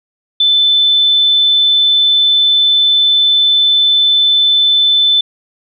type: tone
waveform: sine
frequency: 3520 Hz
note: A7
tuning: in tune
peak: -7 dBFS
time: 0.4-5.21 s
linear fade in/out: 5 ms
effects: none